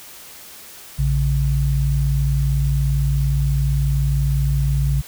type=tone pair together; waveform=sine; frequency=58.64 / 138.59 Hz; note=A#1 / C#3; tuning=+11 / 0 cents; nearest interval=octave + minor third; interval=1489 cents; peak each=-18 dBFS; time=0.98-5.02 s; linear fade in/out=20 ms; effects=white hiss -40 dBFS RMS until 5.07 s